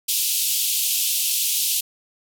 white band-pass noise, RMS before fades -22 dBFS, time 0.08-1.81 s, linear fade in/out 10 ms, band 2700 to 16000 Hz, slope 48 dB/octave, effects none

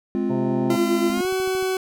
triangle chord, F minor, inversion first, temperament just, 209.5 / 261.9 / 349.2 Hz, Ab3 / C4 / F4, +15 / +2 / 0 cents, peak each -23 dBFS, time 0.15-1.21 s, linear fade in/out 0 ms
harmonic tone, 130.8 Hz, C3, in tune, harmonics 1 / 2 / 3 / 4 / 5 / 6 / 7, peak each -28 / -31 / -33 / -34 / -35 / -36 / -36 dBFS, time 0.29-0.77 s, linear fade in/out 20 ms
40% pulse tone with pitch glide, 340.7 to 375.9 Hz, F4 to F#4, -43 to +27 cents, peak -20 dBFS, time 0.7-1.77 s, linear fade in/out 2 ms, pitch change +170 cents, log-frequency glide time 1.1-1.29 s
click train, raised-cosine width 3 ms, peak -29 dBFS, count 8, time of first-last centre 1.1-1.626 s, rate 13.3 Hz
effects none

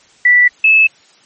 sine tone pair in turn, 1965 / 2609 Hz, B6 / E7, -9 / -18 cents, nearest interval perfect fourth, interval 491 cents, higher second, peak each -5 dBFS, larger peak neither, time 0.25-0.48 / 0.64-0.87 s, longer neither, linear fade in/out 5 ms, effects white hiss -48 dBFS RMS until 1.25 s + MP3 32 kbps

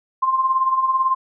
sine tone with tremolo, 1051 Hz, C6, 7 cents sharp, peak -13 dBFS, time 0.22-1.15 s, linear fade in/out 10 ms, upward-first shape sine, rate 18 Hz, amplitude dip 60%, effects none

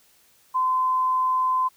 sine tone, 1027 Hz, C6, 33 cents flat, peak -19 dBFS, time 0.54-1.69 s, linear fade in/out 20 ms, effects white hiss -59 dBFS RMS until 1.76 s

